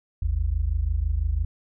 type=tone pair together; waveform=sine; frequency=52.13 / 78.1 Hz; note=G#1 / D#2; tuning=+7 / +7 cents; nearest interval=perfect fifth; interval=700 cents; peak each=-24 dBFS; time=0.22-1.45 s; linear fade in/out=5 ms; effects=none